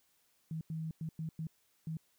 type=tone bursts at uneven times; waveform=sine; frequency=160 Hz; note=D#3; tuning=49 cents sharp; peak=-36 dBFS; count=6; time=0.51-0.61 / 0.7-0.91 / 1.01-1.09 / 1.19-1.29 / 1.39-1.47 / 1.87-1.97 s; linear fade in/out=2 ms; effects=white hiss -73 dBFS RMS until 2.18 s